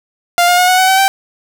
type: tone with pitch steps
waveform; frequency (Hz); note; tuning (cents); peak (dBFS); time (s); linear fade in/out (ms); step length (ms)
sawtooth; 698.5 / 711.1 / 724 / 737 / 750.4 / 763.9 / 777.7; F5 / F5 / F#5 / F#5 / F#5 / G5 / G5; 0 / +31 / -38 / -7 / +24 / -45 / -14; -4; 0.38-1.08; 0; 100
effects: none